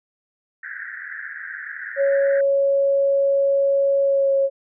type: band-pass noise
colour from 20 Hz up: pink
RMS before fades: -33 dBFS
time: 0.63-2.41 s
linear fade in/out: 5 ms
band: 1500 to 1900 Hz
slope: 96 dB/octave
type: tone with pitch glide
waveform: sine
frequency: 554 to 547.3 Hz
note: C#5 to C#5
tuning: -1 to -22 cents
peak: -15 dBFS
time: 1.96-4.5 s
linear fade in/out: 50 ms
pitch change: -21 cents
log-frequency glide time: 4.02-4.33 s
effects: none